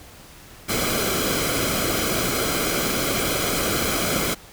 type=noise with comb filter; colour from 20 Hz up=pink; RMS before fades=-23 dBFS; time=0.68-4.35 s; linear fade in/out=20 ms; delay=1.1 ms; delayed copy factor=-0.65; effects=pink hiss -45 dBFS RMS until 4.52 s